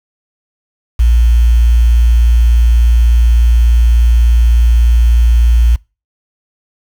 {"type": "tone with quantisation", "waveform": "sine", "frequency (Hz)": 58.27, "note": "A#1", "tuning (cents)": 0, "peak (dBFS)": -5, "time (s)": [0.99, 5.76], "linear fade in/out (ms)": 10, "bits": 5, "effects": ["noise-tail reverb RT60 0.3 s tail -25 dB re dry"]}